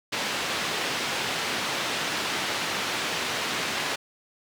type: band-pass noise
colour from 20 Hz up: white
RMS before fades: -29 dBFS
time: 0.12-3.96 s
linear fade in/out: 10 ms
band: 140 to 3600 Hz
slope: 12 dB/octave
effects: none